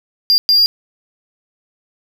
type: tone bursts at uneven times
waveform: triangle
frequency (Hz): 4798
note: D8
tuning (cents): +36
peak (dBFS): -7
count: 2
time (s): 0.3-0.38 / 0.49-0.66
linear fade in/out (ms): 0
effects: none